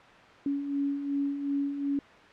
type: beating tone pair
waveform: sine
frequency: 279.2 / 281.9 Hz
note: C#4 / C#4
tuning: +13 / +29 cents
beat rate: 2.7 Hz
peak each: -36 / -28 dBFS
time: 0.46-1.99 s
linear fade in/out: 2 ms
effects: white hiss -51 dBFS RMS until 2.32 s + low-pass 2000 Hz 12 dB/octave